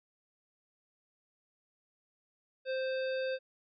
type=harmonic tone with a mistuned harmonic; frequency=523 Hz; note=C5; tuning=1 cent flat; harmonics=1 / 3 / 5 / 7 / 9; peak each=-32 / -42 / -46 / -49 / -51 dBFS; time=2.65-3.39 s; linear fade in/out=50 ms; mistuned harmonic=9; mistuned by=-23 cents; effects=none